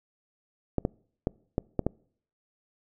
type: clicks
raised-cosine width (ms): 2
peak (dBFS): -12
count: 6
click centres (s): 0.783 / 0.851 / 1.271 / 1.581 / 1.793 / 1.866
effects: noise-tail reverb RT60 0.6 s tail -26 dB re dry